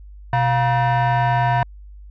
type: tone with frequency modulation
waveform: sine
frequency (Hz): 125.5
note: B2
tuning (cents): +28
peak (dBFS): -12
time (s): 0.33-1.63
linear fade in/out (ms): 2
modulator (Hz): 830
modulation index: 1.3
effects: tanh soft clip ceiling -14 dBFS + added 50 Hz sine -37 dBFS peak until 2.1 s